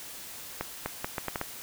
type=accelerating click train; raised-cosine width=0.5 ms; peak=-15 dBFS; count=7; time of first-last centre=0.61-1.414 s; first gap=250 ms; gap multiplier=0.74; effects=white hiss -43 dBFS RMS until 1.62 s